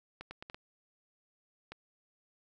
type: clicks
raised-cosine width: 0.3 ms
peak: -28 dBFS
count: 6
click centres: 0.21 / 0.31 / 0.425 / 0.499 / 0.545 / 1.72 s
effects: none